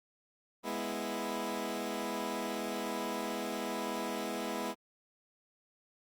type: chord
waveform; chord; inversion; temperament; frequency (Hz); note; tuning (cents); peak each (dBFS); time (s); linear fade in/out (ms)
15% pulse; E major; first; equal; 207.7 / 246.9 / 329.6; G#3 / B3 / E4; 0 / 0 / 0; -33; 0.63-4.75; 50
effects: Opus 48 kbps